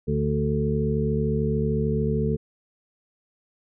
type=harmonic tone with a mistuned harmonic; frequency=73.42 Hz; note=D2; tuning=in tune; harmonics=1 / 2 / 3 / 5 / 6; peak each=-29 / -25 / -27 / -33 / -27 dBFS; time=0.07-2.37 s; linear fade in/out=20 ms; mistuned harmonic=5; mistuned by=+21 cents; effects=none